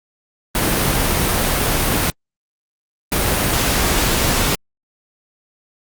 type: noise bursts at uneven times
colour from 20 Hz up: pink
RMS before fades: -17 dBFS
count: 2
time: 0.55-2.1 / 3.12-4.55 s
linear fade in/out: 0 ms
effects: Opus 32 kbps